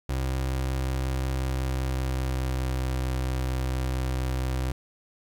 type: tone with pitch glide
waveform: 30% pulse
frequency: 65.5 to 64.37 Hz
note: C2 to C2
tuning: +2 to -28 cents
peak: -23 dBFS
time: 0.09-4.72 s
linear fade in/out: 5 ms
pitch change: -30 cents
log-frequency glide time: 1.4-2.96 s
effects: 10-bit